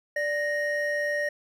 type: tone pair together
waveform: triangle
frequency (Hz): 587.3 / 1864.6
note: D5 / A#6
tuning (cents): 0 / 0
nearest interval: octave + minor sixth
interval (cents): 2000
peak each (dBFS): -26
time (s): 0.16-1.29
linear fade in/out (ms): 5
effects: none